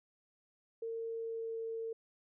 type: tone with pitch glide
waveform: sine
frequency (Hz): 455.5 to 452.4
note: A#4 to A4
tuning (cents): -40 to +48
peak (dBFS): -37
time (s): 0.82-1.93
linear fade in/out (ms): 5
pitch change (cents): -12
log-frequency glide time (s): 1.15-1.59
effects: none